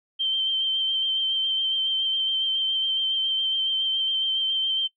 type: tone with vibrato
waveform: sine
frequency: 3126 Hz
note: G7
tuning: 6 cents flat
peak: -21 dBFS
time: 0.19-4.88 s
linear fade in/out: 20 ms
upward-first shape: sine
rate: 7.2 Hz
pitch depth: 20 cents each way
effects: noise-tail reverb RT60 0.1 s tail -21 dB re dry